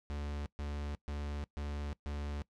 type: tone bursts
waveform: 45% pulse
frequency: 72.8 Hz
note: D2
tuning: 15 cents flat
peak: -37 dBFS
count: 5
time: 0.1-2.42 s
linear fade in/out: 0 ms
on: 360 ms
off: 130 ms
effects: noise-tail reverb RT60 0.1 s tail -22 dB re dry + low-pass 6000 Hz 12 dB/octave